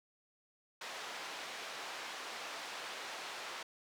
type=band-pass noise; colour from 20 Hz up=pink; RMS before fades=-45 dBFS; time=0.81-3.63 s; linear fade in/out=5 ms; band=680 to 5100 Hz; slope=12 dB/octave; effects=none